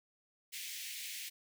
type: high-pass noise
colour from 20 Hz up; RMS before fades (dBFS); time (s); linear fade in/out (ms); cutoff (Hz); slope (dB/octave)
pink; -44; 0.52-1.3; 20; 2000; 48
effects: none